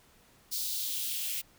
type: noise with high-pass filter sweep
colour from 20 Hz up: blue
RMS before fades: -34 dBFS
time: 0.51-1.42 s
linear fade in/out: 20 ms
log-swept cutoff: 4400 to 2500 Hz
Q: 2.6
effects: pink hiss -62 dBFS RMS until 1.58 s